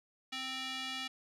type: tone with band-pass filter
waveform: square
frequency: 261.6 Hz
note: C4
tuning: in tune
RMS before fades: -40 dBFS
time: 0.32-1.08 s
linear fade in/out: 10 ms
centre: 3200 Hz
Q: 1.8
effects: none